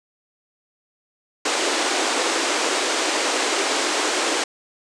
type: band-pass noise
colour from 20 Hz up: pink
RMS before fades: -22 dBFS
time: 1.45-4.44 s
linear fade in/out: 5 ms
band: 290 to 8700 Hz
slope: 48 dB/octave
effects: none